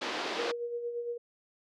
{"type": "band-pass noise", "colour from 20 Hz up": "pink", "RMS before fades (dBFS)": -35, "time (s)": [0.01, 0.52], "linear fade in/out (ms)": 10, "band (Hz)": [300, 4800], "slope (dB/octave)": 24}
{"type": "tone with tremolo", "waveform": "sine", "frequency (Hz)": 475.6, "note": "A#4", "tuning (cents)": 35, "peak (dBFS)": -31, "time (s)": [0.38, 1.18], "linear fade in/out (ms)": 10, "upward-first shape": "sine", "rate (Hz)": 8.7, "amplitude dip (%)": 50}
{"effects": []}